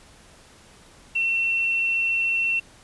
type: tone with quantisation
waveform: sine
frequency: 2707 Hz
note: E7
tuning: 45 cents sharp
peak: -20 dBFS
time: 1.15-2.6 s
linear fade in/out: 10 ms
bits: 8
effects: pink hiss -51 dBFS RMS until 2.83 s + resampled to 24000 Hz